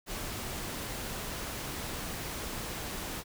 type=noise; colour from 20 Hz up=pink; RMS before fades=-38 dBFS; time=0.06-3.24 s; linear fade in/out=50 ms; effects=none